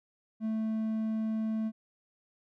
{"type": "tone", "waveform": "triangle", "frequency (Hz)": 220, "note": "A3", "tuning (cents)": 0, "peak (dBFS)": -27, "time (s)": [0.4, 1.72], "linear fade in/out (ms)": 50, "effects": []}